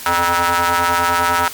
sawtooth ring-modulated tone, 174.61 Hz, F3, in tune, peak -7 dBFS, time 0.06-1.48 s, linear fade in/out 2 ms, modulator 1130 Hz, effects white hiss -32 dBFS RMS until 1.53 s + Opus 48 kbps

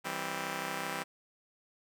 5% pulse chord, C major, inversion first, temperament just, 163.52 / 196.22 / 261.6 Hz, E3 / G3 / C4, -14 / +2 / 0 cents, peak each -29 dBFS, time 0.04-1.04 s, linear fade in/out 20 ms, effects none

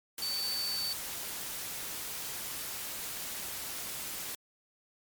sine tone in noise, 4536 Hz, C#8, 39 cents sharp, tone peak -32 dBFS, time 0.22-0.93 s, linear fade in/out 2 ms, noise white, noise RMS -39 dBFS, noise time 0.18-4.35 s, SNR +4 dB, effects MP3 96 kbps

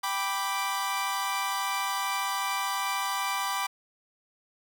sawtooth chord, G major, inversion none, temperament equal, 784 / 987.8 / 1174.7 Hz, G5 / B5 / D6, 0 / 0 / 0 cents, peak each -30 / -28 / -28 dBFS, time 0.03-3.67 s, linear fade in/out 10 ms, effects none

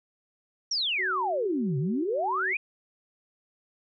sine exponential two-way sweep, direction down then up, 5800 to 132 to 2537 Hz, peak -25 dBFS, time 0.71-2.57 s, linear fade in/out 5 ms, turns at 1.78 s
sine tone with pitch glide, 374.8 to 377.6 Hz, F#4 to F#4, +22 to +35 cents, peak -35 dBFS, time 0.98-2.54 s, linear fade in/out 20 ms, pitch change +13 cents, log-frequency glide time 1.72-2.1 s
effects none

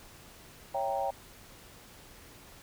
sine chord, C# diminished seventh, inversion none, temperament equal, 554.4 / 659.3 / 784 / 932.3 Hz, C#5 / E5 / G5 / Bb5, 0 / 0 / 0 / 0 cents, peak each -34 / -37 / -32 / -38 dBFS, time 0.74-1.11 s, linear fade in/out 10 ms, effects pink hiss -53 dBFS RMS until 2.62 s

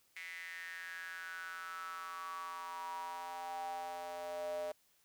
square tone with high-pass filter sweep, 87.31 Hz, F2, in tune, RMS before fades -44 dBFS, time 0.16-4.72 s, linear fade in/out 5 ms, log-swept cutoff 2100 to 580 Hz, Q 8.5, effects white hiss -72 dBFS RMS until 5.04 s

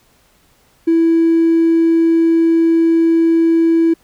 triangle tone with hard clipping, 330 Hz, E4, 2 cents sharp, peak -9 dBFS, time 0.87-3.94 s, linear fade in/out 10 ms, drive 3 dB, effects pink hiss -54 dBFS RMS until 4.03 s

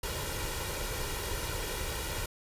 pink noise with comb filter, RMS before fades -35 dBFS, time 0.03-2.26 s, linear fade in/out 5 ms, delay 2.1 ms, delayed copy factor +0.65, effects resampled to 32000 Hz

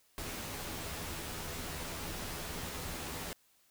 pink noise with comb filter, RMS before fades -41 dBFS, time 0.18-3.33 s, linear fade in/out 0 ms, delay 12 ms, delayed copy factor +0.55, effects white hiss -69 dBFS RMS until 3.7 s

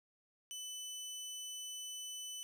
20% pulse tone, 3000 Hz, F#7, 23 cents sharp, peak -38 dBFS, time 0.51-2.43 s, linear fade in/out 0 ms, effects none

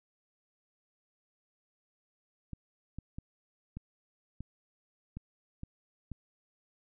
clicks, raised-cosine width 5 ms, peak -28 dBFS, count 8, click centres 2.533 / 2.986 / 3.185 / 3.77 / 4.406 / 5.17 / 5.634 / 6.117 s, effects none

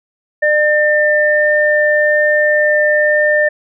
sine tone pair together, 600 / 1799.7 Hz, D5 / A6, +37 / +39 cents, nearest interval octave + perfect fifth, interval 1902 cents, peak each -12 dBFS, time 0.42-3.49 s, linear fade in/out 10 ms, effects none

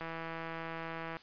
click train, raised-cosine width 0.5 ms, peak -26 dBFS, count 191, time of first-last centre 0.01-1.169 s, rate 164 Hz, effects white hiss -57 dBFS RMS until 1.22 s + resampled to 11025 Hz

